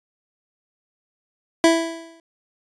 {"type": "tone with exponential decay", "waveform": "25% pulse", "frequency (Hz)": 330, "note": "E4", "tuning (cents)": 2, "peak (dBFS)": -6, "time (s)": [1.64, 2.2], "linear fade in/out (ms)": 1, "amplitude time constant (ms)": 120, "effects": ["resampled to 22050 Hz"]}